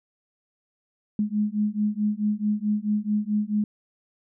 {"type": "beating tone pair", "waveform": "sine", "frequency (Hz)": [207.7, 212.3], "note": ["G#3", "G#3"], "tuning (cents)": [0, 38], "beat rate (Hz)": 4.6, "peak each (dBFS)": -25, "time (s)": [1.19, 3.64], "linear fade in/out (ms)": 2, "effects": []}